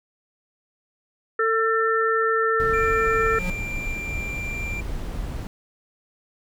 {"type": "harmonic tone", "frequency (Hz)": 447.6, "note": "A4", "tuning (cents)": 30, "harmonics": [1, 3, 4], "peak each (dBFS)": [-22, -22, -25], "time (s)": [1.39, 3.39], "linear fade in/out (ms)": 5}
{"type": "noise", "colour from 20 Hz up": "brown", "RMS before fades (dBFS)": -30, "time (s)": [2.6, 5.47], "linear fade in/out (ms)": 0}
{"type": "tone", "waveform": "triangle", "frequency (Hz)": 2370, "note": "D7", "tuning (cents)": 15, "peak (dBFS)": -28, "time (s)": [2.73, 4.81], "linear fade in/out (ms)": 10}
{"type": "tone with exponential growth", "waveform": "square", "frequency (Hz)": 179.6, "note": "F3", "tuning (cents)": 49, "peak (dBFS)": -25, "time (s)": [3.13, 3.5], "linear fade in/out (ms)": 2, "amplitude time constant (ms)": 79}
{"effects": []}